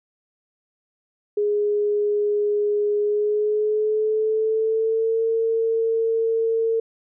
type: tone with pitch glide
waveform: sine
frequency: 414.8 to 452.3 Hz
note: G#4 to A4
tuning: -2 to +48 cents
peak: -18 dBFS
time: 1.37-6.8 s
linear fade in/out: 5 ms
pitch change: +150 cents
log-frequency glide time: 3-5.24 s
effects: none